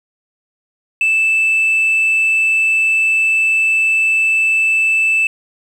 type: tone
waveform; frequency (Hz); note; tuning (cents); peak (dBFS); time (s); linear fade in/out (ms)
sine; 2637; E7; 0; -9; 1.01-5.27; 2
effects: tanh soft clip ceiling -9 dBFS + 7-bit